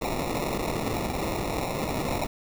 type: noise with sample-and-hold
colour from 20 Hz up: blue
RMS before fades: -29 dBFS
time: 0.01-2.27 s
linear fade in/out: 10 ms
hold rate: 1575 Hz
effects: none